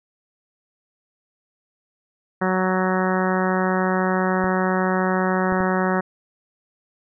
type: harmonic tone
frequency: 186 Hz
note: F#3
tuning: 9 cents sharp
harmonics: 1 / 2 / 3 / 4 / 5 / 6 / 7 / 8 / 9 / 10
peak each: -22 / -25 / -27 / -28 / -29 / -30 / -30 / -31 / -32 / -32 dBFS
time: 2.41-6.01 s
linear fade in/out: 10 ms
type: clicks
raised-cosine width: 3 ms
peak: -18 dBFS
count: 3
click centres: 4.442 / 5.523 / 5.605 s
effects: none